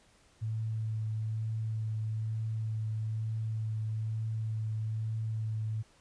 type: tone with vibrato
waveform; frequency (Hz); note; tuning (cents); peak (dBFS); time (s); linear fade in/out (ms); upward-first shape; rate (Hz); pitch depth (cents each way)
sine; 110; A2; 0; -31; 0.41-5.83; 20; triangle; 1.1; 15
effects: pink hiss -64 dBFS RMS until 6 s + resampled to 22050 Hz